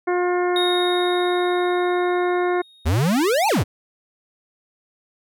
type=harmonic tone; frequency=356.9 Hz; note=F4; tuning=38 cents sharp; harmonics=1 / 2 / 3 / 4 / 5 / 6; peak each=-19 / -25 / -29 / -31 / -33 / -35 dBFS; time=0.07-2.62 s; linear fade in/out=10 ms
type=tone with exponential decay; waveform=triangle; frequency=3729 Hz; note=A#7; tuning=in tune; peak=-19 dBFS; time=0.56-3.6 s; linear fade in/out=2 ms; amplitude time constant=660 ms
type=exponential two-way sweep; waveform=square; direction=up then down; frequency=71.6 to 916 to 71.6 Hz; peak=-17 dBFS; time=2.85-3.64 s; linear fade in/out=20 ms; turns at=3.48 s
effects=none